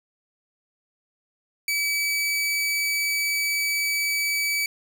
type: tone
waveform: sawtooth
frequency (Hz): 2292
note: D7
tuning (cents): -43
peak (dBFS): -19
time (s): 1.68-4.66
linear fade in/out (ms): 2
effects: none